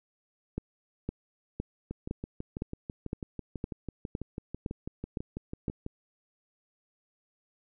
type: two click trains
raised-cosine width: 3 ms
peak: -19 / -23 dBFS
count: 11 / 25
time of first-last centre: 0.58-5.682 / 1.91-5.864 s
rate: 1.96 / 6.07 Hz
effects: none